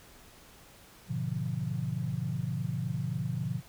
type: chord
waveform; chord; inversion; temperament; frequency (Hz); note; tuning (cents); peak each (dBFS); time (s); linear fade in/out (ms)
sine; G# diminished seventh; none; equal; 103.83 / 123.47 / 146.83 / 174.61; G#2 / B2 / D3 / F3; 0 / 0 / 0 / 0; -40 / -34 / -35 / -36; 1.07-3.62; 50
effects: pink hiss -55 dBFS RMS until 3.68 s